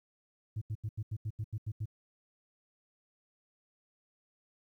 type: tone bursts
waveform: sine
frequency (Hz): 107.2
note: A2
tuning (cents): -45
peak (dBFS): -31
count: 10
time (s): 0.56-1.857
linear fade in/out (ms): 10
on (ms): 55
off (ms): 83
effects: tanh soft clip ceiling -31 dBFS + 12-bit